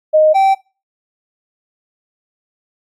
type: tone pair in turn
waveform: sine / triangle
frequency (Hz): 620 / 775.8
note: D#5 / G5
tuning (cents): -6 / -18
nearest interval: major third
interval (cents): 388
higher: second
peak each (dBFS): -6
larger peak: neither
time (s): 0.13-0.34 / 0.34-0.55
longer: neither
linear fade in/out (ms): 20
effects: noise-tail reverb RT60 0.3 s tail -20 dB re dry + AAC 64 kbps